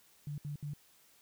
sine tone bursts, 146 Hz, D3, 10 cents flat, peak -37 dBFS, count 3, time 0.27-0.736 s, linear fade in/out 2 ms, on 110 ms, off 68 ms, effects white hiss -65 dBFS RMS until 1.21 s

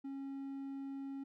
triangle tone, 273.6 Hz, C#4, 23 cents flat, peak -39 dBFS, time 0.04-1.24 s, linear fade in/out 10 ms, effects none

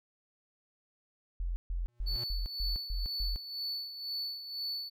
sine tone bursts, 43.11 Hz, F1, 22 cents flat, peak -31 dBFS, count 7, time 1.4-3.36 s, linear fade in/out 0 ms, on 160 ms, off 140 ms
square tone with exponential growth, 119.7 Hz, A#2, 46 cents sharp, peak -39 dBFS, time 1.88-2.24 s, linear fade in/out 5 ms, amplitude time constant 77 ms
triangle tone with tremolo, 4464 Hz, C#8, 11 cents sharp, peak -32 dBFS, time 2.06-4.9 s, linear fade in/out 20 ms, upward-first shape sine, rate 2 Hz, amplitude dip 65%
effects none

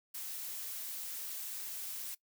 blue noise, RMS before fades -42 dBFS, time 0.14-2.15 s, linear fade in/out 10 ms, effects noise-tail reverb RT60 0.1 s tail -20 dB re dry

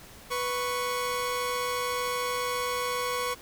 sawtooth tone pair together, 493.9 / 1107.8 Hz, B4 / C#6, 0 / -1 cents, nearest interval octave + major second, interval 1399 cents, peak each -27 dBFS, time 0.3-3.35 s, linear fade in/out 20 ms, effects pink hiss -49 dBFS RMS until 3.41 s

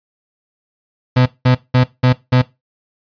35% pulse tone bursts, 126.5 Hz, B2, 42 cents sharp, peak -7 dBFS, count 5, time 1.16-2.42 s, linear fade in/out 10 ms, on 100 ms, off 190 ms, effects noise-tail reverb RT60 0.2 s tail -17 dB re dry + resampled to 11025 Hz

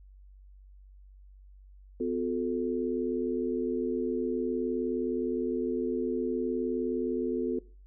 sine tone cluster, 253.7 / 360.8 / 440.3 Hz, B3 / F#4 / A4, +47 / -44 / +1 cents, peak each -32 / -32 / -32 dBFS, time 2-7.59 s, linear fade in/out 5 ms, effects noise-tail reverb RT60 0.4 s tail -21 dB re dry + added 48 Hz sine -50 dBFS peak until 7.86 s

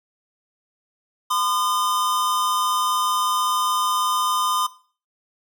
square tone pair together, 1022.5 / 1216 Hz, C6 / D#6, -40 / -40 cents, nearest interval minor third, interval 300 cents, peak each -23 dBFS, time 1.3-4.67 s, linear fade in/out 10 ms, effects noise-tail reverb RT60 0.4 s tail -17 dB re dry

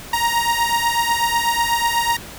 sawtooth beating tone pair, 932.3 / 940.4 Hz, A#5 / A#5, 0 / +15 cents, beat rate 8.1 Hz, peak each -16 dBFS, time 0.13-2.17 s, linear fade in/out 5 ms, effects pink hiss -36 dBFS RMS until 2.38 s

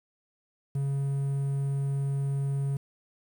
triangle tone with quantisation, 138.59 Hz, C#3, in tune, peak -24 dBFS, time 0.75-2.77 s, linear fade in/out 5 ms, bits 9, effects none

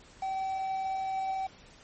triangle tone with quantisation, 767 Hz, G5, 38 cents flat, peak -28 dBFS, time 0.22-1.47 s, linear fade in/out 5 ms, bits 8, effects pink hiss -55 dBFS RMS until 1.83 s + MP3 32 kbps

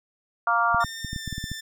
harmonic tone, 233.1 Hz, A#3, in tune, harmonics 3 / 4 / 5 / 6, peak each -26 / -26 / -23 / -24 dBFS, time 0.47-0.84 s, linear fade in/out 2 ms
clicks, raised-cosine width 5 ms, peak -20 dBFS, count 10, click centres 0.746 / 0.846 / 1.047 / 1.131 / 1.162 / 1.277 / 1.327 / 1.381 / 1.441 / 1.516 s
15% pulse tone with pitch glide, 1809 to 1778.9 Hz, A6 to A6, +48 to +18 cents, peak -28 dBFS, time 0.8-1.61 s, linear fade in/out 10 ms, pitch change -30 cents, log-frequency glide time 1.04-1.28 s
effects none

